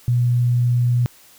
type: tone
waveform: sine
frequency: 121.7 Hz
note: B2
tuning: 25 cents flat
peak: -14 dBFS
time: 0.08-1.06 s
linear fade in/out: 0 ms
effects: white hiss -49 dBFS RMS until 1.38 s